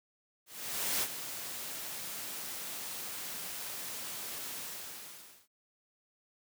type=noise with ADSR envelope; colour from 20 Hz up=white; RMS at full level=-31 dBFS; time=0.46-5.48 s; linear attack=560 ms; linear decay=49 ms; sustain=-10 dB; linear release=910 ms; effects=high-pass 100 Hz 12 dB/octave